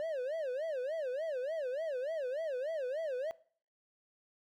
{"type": "tone with vibrato", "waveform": "triangle", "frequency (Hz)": 571, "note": "D5", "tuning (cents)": -49, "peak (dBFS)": -32, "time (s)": [0, 3.31], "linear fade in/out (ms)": 0, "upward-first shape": "sine", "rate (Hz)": 3.4, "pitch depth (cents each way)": 250, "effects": ["noise-tail reverb RT60 0.5 s tail -21 dB re dry"]}